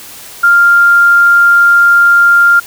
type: tone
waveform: sine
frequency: 1396.9 Hz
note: F6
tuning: in tune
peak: -3 dBFS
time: 0.43-2.6 s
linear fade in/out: 10 ms
effects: white hiss -31 dBFS RMS until 2.66 s